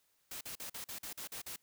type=noise bursts; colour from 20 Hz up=white; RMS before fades=-44 dBFS; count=9; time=0.31-1.562 s; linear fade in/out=5 ms; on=100 ms; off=44 ms; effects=white hiss -75 dBFS RMS until 1.62 s